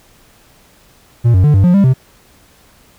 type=tone with pitch steps; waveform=triangle; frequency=118.4 / 92.6 / 148.6 / 97 / 177.5 / 198.5 / 129.9 Hz; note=A#2 / F#2 / D3 / G2 / F3 / G3 / C3; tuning=+27 / +2 / +21 / -18 / +28 / +22 / -12 cents; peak=-4 dBFS; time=1.24-1.94 s; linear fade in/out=20 ms; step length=100 ms; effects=pink hiss -48 dBFS RMS until 2.98 s